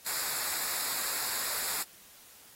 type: noise with comb filter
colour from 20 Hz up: white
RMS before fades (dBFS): -33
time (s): 0.06-1.83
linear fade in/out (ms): 5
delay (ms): 0.33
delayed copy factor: -0.7
effects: white hiss -55 dBFS RMS until 2.55 s + AAC 48 kbps